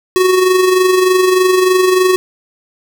square tone with amplitude modulation, 370 Hz, F#4, in tune, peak -7 dBFS, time 0.16-2.16 s, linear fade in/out 0 ms, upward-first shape sine, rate 23.3 Hz, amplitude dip 45%, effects none

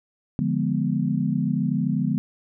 sine chord, D diminished seventh, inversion none, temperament equal, 146.83 / 174.61 / 207.7 / 246.9 Hz, D3 / F3 / Ab3 / Cb4, 0 / 0 / 0 / 0 cents, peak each -26 dBFS, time 0.39-2.18 s, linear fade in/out 0 ms, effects none

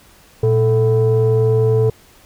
sine tone pair together, 116.54 / 439.7 Hz, A#2 / A4, 0 / -1 cents, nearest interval octave + major seventh, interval 2299 cents, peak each -12 dBFS, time 0.43-1.9 s, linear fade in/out 5 ms, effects tanh soft clip ceiling -8 dBFS + pink hiss -48 dBFS RMS until 2.25 s

